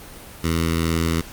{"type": "tone with notch filter", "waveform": "10% pulse", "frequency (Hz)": 82.41, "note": "E2", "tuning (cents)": 0, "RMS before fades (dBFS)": -21, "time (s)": [0.43, 1.22], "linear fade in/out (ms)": 20, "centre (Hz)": 650, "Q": 0.82, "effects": ["pink hiss -40 dBFS RMS until 1.32 s", "Opus 32 kbps"]}